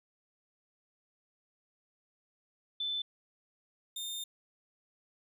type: tone pair in turn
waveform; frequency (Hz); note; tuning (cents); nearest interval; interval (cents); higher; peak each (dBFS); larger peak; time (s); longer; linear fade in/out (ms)
sine / sawtooth; 3521 / 3630; A7 / A#7; 0 / -47; minor second; 53; second; -32 / -34; first; 2.8-3.02 / 3.96-4.24; second; 5
effects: none